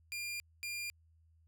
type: tone bursts at uneven times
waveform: sawtooth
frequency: 2400 Hz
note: D7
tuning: 37 cents sharp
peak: -35 dBFS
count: 2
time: 0.12-0.4 / 0.63-0.9 s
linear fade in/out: 0 ms
effects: added 81 Hz sine -64 dBFS peak until 1.47 s